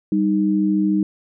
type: tone pair together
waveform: sine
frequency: 196.67 / 310.3 Hz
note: G3 / D#4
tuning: +6 / -5 cents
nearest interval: minor sixth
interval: 789 cents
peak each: -18 dBFS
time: 0.12-1.03 s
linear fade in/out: 2 ms
effects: none